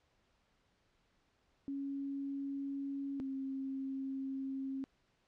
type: tone pair in turn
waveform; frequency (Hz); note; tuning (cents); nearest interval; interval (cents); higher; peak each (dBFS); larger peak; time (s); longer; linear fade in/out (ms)
sine; 277.2 / 268.8; C#4 / C4; 0 / +47; minor second; 53; first; -37 / -37; neither; 1.68-3.2 / 3.2-4.84; second; 0
effects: pink hiss -75 dBFS RMS until 5.27 s + low-pass 5000 Hz 12 dB/octave